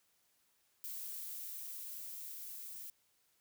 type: noise with level ramp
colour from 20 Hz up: violet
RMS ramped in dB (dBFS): -44 to -48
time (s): 0.84-2.9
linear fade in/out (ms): 0
effects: white hiss -75 dBFS RMS until 3.4 s